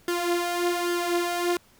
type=tone with flanger; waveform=sawtooth; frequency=349.2 Hz; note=F4; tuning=in tune; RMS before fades=-26 dBFS; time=0.08-1.57 s; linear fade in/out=2 ms; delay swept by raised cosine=0.61 to 4.21 ms; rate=1.2 Hz; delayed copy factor=+0.6; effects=pink hiss -58 dBFS RMS until 1.79 s